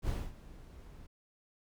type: noise with ADSR envelope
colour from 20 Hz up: brown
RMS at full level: -33 dBFS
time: 0.02-1.07 s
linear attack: 59 ms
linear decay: 240 ms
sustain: -18 dB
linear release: 12 ms
effects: none